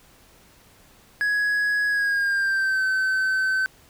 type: tone with pitch glide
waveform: triangle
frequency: 1671 to 1532.3 Hz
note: G#6 to G6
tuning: +10 to -40 cents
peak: -18 dBFS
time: 1.21-3.66 s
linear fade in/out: 0 ms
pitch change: -150 cents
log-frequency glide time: 1.88-2.84 s
effects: pink hiss -54 dBFS RMS until 3.89 s